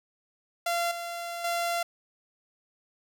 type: tone with level steps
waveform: sawtooth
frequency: 687 Hz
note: F5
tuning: 29 cents flat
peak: -22 / -30 / -23 dBFS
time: 0.66-1.83 s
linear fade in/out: 5 ms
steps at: 0.91 / 1.44 s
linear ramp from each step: 5 ms
effects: none